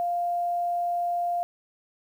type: tone with quantisation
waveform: sine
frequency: 698.5 Hz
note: F5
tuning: in tune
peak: -24 dBFS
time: 0-1.43 s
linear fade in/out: 0 ms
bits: 9
effects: none